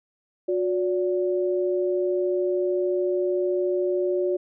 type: tone pair together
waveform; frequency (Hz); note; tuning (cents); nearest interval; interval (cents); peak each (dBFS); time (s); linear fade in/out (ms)
sine; 362.5 / 576; F#4 / D5; -35 / -34; minor sixth; 801; -22 / -27; 0.48-4.37; 10
effects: none